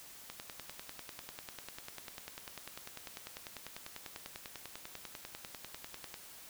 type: click train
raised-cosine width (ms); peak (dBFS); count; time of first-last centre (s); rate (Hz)
0.2; -26; 60; 0.3-6.142; 10.1
effects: white hiss -53 dBFS RMS until 6.49 s